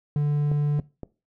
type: tone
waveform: triangle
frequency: 146.83 Hz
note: D3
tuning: in tune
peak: -18 dBFS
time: 0.16-0.8 s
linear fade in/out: 2 ms
type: clicks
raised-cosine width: 2 ms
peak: -21 dBFS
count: 3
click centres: 0.516 / 0.792 / 1.033 s
effects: noise-tail reverb RT60 0.3 s tail -20 dB re dry